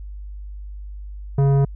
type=tone with tanh clipping; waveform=sine; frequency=138.59 Hz; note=C#3; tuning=in tune; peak=-15 dBFS; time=1.38-1.65 s; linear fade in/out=5 ms; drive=13 dB; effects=added 50 Hz sine -31 dBFS peak until 1.75 s